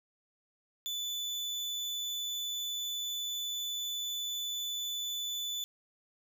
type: tone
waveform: 35% pulse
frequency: 3488 Hz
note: A7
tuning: 16 cents flat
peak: -32 dBFS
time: 0.86-5.64 s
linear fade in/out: 0 ms
effects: none